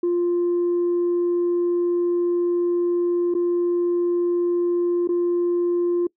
sine tone with dropouts, 349.2 Hz, F4, in tune, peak -16 dBFS, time 0.03-6.07 s, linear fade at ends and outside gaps 5 ms, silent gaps 3.341-3.349 / 5.075-5.089 s, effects noise-tail reverb RT60 0.1 s tail -24 dB re dry + tanh soft clip ceiling -16 dBFS

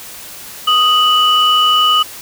sine tone pair together, 1245.4 / 2960 Hz, D#6 / F#7, +1 / 0 cents, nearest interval octave + minor third, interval 1499 cents, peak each -10 dBFS, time 0.67-2.03 s, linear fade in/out 10 ms, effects tanh soft clip ceiling -3 dBFS + white hiss -32 dBFS RMS until 2.21 s

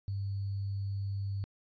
sine tone with sample-and-hold, 99 Hz, G2, 18 cents sharp, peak -32 dBFS, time 0.08-1.44 s, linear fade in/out 0 ms, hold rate 4410 Hz, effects resampled to 11025 Hz

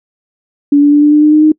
sine tone with pitch steps, 287 / 290 / 293 / 296.1 / 299.2 / 302.3 / 305.5 / 308.7 Hz, D4 / D4 / D4 / D4 / D4 / D#4 / D#4 / D#4, -40 / -22 / -4 / +14 / +32 / -50 / -32 / -14 cents, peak -3 dBFS, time 0.72-1.52 s, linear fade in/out 5 ms, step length 100 ms, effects noise-tail reverb RT60 0.1 s tail -25 dB re dry

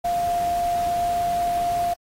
sine tone in noise, 698.5 Hz, F5, in tune, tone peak -20 dBFS, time 0.04-1.94 s, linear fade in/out 10 ms, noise pink, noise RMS -37 dBFS, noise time 0.04-1.94 s, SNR +14 dB, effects AAC 48 kbps

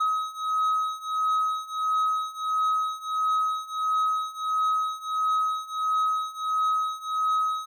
triangle beating tone pair, 1270 / 1271.5 Hz, D#6 / D#6, +35 / +37 cents, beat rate 1.5 Hz, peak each -26 / -24 dBFS, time 0-7.66 s, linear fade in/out 10 ms, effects none

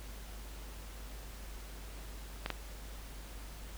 clicks, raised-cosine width 0.3 ms, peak -18 dBFS, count 2, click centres 2.461 / 2.503 s, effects added 50 Hz sine -45 dBFS peak until 3.77 s + pink hiss -52 dBFS RMS until 3.77 s

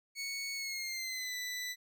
20% pulse tone with pitch glide, 2217 to 1986.6 Hz, C#7 to B6, 0 to +10 cents, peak -32 dBFS, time 0.15-1.76 s, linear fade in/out 50 ms, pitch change -190 cents, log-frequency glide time 0.54-1.36 s, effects none

